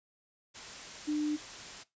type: tone in noise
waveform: sine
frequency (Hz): 300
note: D4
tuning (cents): +37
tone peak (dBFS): -28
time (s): 1.07-1.37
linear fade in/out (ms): 20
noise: white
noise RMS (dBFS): -45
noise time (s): 0.54-1.84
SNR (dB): +14
effects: noise-tail reverb RT60 0.2 s tail -18 dB re dry + resampled to 16000 Hz